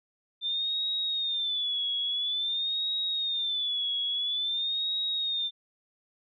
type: tone with vibrato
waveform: sine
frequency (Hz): 3560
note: A7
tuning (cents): +20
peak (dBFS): -27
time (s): 0.41-5.51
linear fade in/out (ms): 50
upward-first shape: sine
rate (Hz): 0.49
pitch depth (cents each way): 110
effects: none